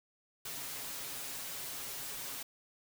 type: noise with comb filter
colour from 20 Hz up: white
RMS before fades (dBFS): -42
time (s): 0.45-2.43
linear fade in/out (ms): 5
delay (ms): 7.3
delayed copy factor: +0.7
effects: none